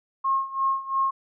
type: tone with tremolo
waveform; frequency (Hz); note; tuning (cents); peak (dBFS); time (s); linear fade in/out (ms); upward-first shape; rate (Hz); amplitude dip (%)
sine; 1078; C#6; -49; -19; 0.24-1.11; 10; sine; 2.9; 85
effects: none